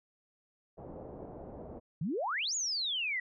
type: low-pass noise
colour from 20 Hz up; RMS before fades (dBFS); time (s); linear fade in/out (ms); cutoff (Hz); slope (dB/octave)
white; -46; 0.77-1.8; 20; 650; 24
type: exponential two-way sweep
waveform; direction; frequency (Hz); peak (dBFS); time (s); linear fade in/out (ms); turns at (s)
sine; up then down; 140 to 7050 to 1910; -31; 2.01-3.2; 5; 2.55
effects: none